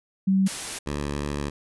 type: tone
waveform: sine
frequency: 191.9 Hz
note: G3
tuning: 37 cents flat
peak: -17 dBFS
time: 0.27-0.48 s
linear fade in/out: 10 ms
type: noise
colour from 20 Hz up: white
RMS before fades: -32 dBFS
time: 0.46-0.79 s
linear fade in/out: 10 ms
type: tone with vibrato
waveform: 10% pulse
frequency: 72.3 Hz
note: D2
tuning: 27 cents flat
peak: -19 dBFS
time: 0.86-1.5 s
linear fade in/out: 10 ms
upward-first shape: sine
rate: 3 Hz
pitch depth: 11 cents each way
effects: resampled to 24000 Hz